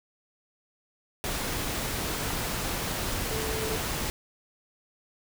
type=tone in noise; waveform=sine; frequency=440 Hz; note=A4; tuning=in tune; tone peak=-33 dBFS; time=3.31-3.76 s; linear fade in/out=0 ms; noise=pink; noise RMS=-31 dBFS; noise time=1.24-4.1 s; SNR=-5 dB; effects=none